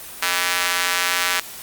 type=tone with high-pass filter; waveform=square; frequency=89.3 Hz; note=F2; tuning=39 cents sharp; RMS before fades=-21 dBFS; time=0.22-1.4 s; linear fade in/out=5 ms; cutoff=1600 Hz; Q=1; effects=white hiss -36 dBFS RMS until 1.62 s + Opus 32 kbps